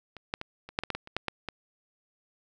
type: clicks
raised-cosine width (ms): 0.3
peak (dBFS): -27 / -13 / -20 / -27 / -10 / -17 / -14 / -18 / -29 / -12 / -13 / -18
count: 12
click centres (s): 0.167 / 0.339 / 0.414 / 0.69 / 0.789 / 0.836 / 0.903 / 0.95 / 1.074 / 1.166 / 1.283 / 1.487
effects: none